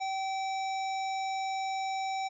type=harmonic tone with a mistuned harmonic; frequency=770 Hz; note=G5; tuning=31 cents flat; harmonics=1 / 3 / 5 / 7 / 9; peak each=-31 / -41 / -45 / -48 / -50 dBFS; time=0-2.29 s; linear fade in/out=20 ms; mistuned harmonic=7; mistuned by=+25 cents; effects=none